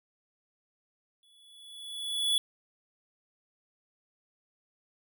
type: tone with exponential growth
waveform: square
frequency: 3415 Hz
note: G#7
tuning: 48 cents sharp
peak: -23 dBFS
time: 1.23-2.38 s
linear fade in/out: 1 ms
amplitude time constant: 250 ms
effects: none